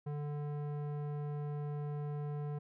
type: tone with low-pass filter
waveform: square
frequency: 146.83 Hz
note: D3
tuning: in tune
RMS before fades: -39 dBFS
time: 0.06-2.59 s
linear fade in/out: 10 ms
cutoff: 890 Hz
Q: 0.7
effects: none